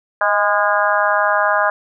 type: harmonic tone with a mistuned harmonic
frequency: 204.8 Hz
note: G#3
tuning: 24 cents flat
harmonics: 3 / 4 / 5 / 6 / 7 / 8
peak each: -19 / -21 / -20 / -21 / -21 / -20 dBFS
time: 0.21-1.7 s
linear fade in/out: 2 ms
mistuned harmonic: 3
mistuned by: +32 cents
effects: none